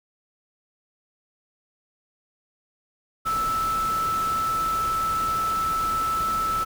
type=tone in noise; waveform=sine; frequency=1316 Hz; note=E6; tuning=3 cents flat; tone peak=-22 dBFS; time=3.25-6.65 s; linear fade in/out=20 ms; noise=pink; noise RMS=-35 dBFS; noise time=3.25-6.65 s; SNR=+10 dB; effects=none